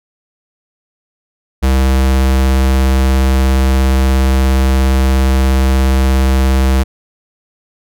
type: tone with vibrato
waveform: square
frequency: 65.9 Hz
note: C2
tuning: 13 cents sharp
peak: -9 dBFS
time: 1.62-6.84 s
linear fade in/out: 20 ms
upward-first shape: sine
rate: 17 Hz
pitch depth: 9 cents each way
effects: none